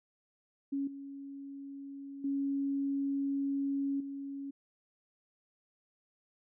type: tone with level steps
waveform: sine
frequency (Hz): 277.4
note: C#4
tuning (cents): +1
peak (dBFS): -31 / -42 / -30 / -38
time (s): 0.72-4.51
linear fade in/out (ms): 10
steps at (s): 0.87 / 2.24 / 4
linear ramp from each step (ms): 5
effects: none